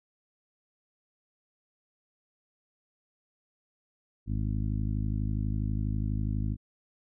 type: harmonic tone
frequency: 52.2 Hz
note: G#1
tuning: 10 cents sharp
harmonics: 1 / 2 / 3 / 4 / 5 / 6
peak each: -31 / -31 / -38 / -37 / -40 / -46 dBFS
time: 4.26-6.57 s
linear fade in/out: 50 ms
effects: none